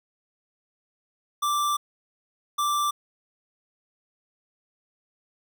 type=tone bursts at uneven times; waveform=square; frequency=1174.7 Hz; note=D6; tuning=in tune; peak=-23 dBFS; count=2; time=1.42-1.77 / 2.58-2.91 s; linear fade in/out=10 ms; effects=none